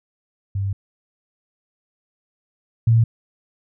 sine tone pair in turn, 98.3 / 114.47 Hz, G2 / A#2, +5 / -31 cents, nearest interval minor third, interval 264 cents, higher second, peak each -20 / -11 dBFS, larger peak second, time 0.55-0.73 / 2.87-3.04 s, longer first, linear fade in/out 5 ms, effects none

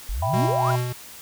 sine exponential sweep, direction up, 39.52 to 1468 Hz, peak -24 dBFS, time 0.09-0.71 s, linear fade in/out 0 ms
sine chord, E minor, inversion none, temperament equal, 659.3 / 784 / 987.8 Hz, E5 / G5 / B5, 0 / 0 / 0 cents, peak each -27 dBFS, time 0.22-0.76 s, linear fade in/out 5 ms
square tone with tremolo, 123.47 Hz, B2, in tune, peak -21 dBFS, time 0.33-0.93 s, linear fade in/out 10 ms, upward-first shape sine, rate 3.1 Hz, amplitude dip 50%
effects white hiss -42 dBFS RMS until 1.21 s

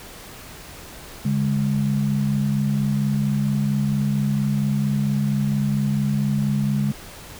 sine tone pair together, 141.83 / 206.2 Hz, C#3 / G#3, +40 / -12 cents, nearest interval tritone, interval 648 cents, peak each -21 / -21 dBFS, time 1.25-6.92 s, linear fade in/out 5 ms, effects pink hiss -40 dBFS RMS until 7.39 s

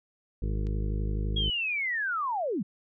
harmonic tone, 51.91 Hz, G#1, in tune, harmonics 1 / 2 / 3 / 4 / 6 / 7 / 8 / 9, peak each -28 / -34 / -38 / -40 / -44 / -45 / -46 / -47 dBFS, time 0.42-1.5 s, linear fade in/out 5 ms
click, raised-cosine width 0.2 ms, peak -33 dBFS, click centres 0.669 s
sine linear sweep, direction down, 3322 to 155.56 Hz, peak -27 dBFS, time 1.36-2.63 s, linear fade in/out 10 ms
effects none

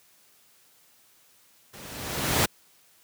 pink noise with level ramp, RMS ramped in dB -45 to -20 dBFS, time 1.73-2.46 s, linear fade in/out 10 ms, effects white hiss -60 dBFS RMS until 3.03 s + high-pass 80 Hz 12 dB/octave

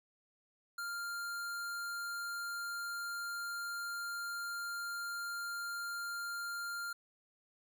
square tone, 1396.9 Hz, F6, in tune, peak -39 dBFS, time 0.78-6.93 s, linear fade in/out 5 ms, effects none

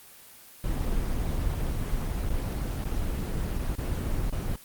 brown noise with dropouts, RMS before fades -28 dBFS, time 0.64-4.56 s, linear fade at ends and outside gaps 2 ms, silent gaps 2.292-2.303 / 2.841-2.853 / 3.753-3.783 / 4.298-4.325 s, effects white hiss -50 dBFS RMS until 4.64 s + Opus 24 kbps

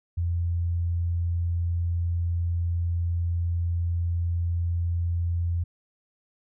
sine tone, 85.7 Hz, F2, 32 cents flat, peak -23 dBFS, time 0.17-5.64 s, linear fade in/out 10 ms, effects none

